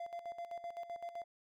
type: tone with tremolo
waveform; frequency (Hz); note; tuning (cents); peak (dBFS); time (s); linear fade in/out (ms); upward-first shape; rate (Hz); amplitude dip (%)
triangle; 688; F5; -26; -38; 0-1.24; 5; square; 7.8; 70
effects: none